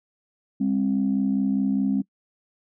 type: tone pair together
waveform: sine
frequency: 201.3 / 266.2 Hz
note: G3 / C4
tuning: +46 / +30 cents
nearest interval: perfect fourth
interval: 484 cents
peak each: -22 dBFS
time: 0.6-2.02 s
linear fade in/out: 10 ms
effects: noise-tail reverb RT60 0.1 s tail -23 dB re dry + tanh soft clip ceiling -13 dBFS